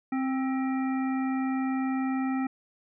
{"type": "harmonic tone with a mistuned harmonic", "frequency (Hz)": 263.3, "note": "C4", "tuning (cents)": 11, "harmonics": [1, 3, 5, 7, 9], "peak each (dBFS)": [-26, -36, -40, -43, -45], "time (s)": [0.12, 2.47], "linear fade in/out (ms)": 5, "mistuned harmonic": 7, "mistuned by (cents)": 55, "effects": []}